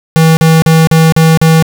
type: tone bursts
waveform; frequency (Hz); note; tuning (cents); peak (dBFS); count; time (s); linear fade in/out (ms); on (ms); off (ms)
square; 161.3; E3; -37; -4; 6; 0.16-1.625; 0; 210; 41
effects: none